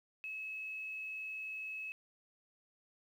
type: tone with quantisation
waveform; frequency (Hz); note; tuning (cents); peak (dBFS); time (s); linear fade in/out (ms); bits
sine; 2581; E7; -37; -40; 0.24-1.92; 0; 11
effects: none